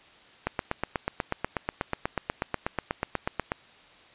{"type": "click train", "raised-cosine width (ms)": 0.5, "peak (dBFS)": -11, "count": 26, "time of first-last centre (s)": [0.47, 3.519], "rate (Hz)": 8.2, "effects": ["white hiss -54 dBFS RMS until 4.14 s", "resampled to 8000 Hz"]}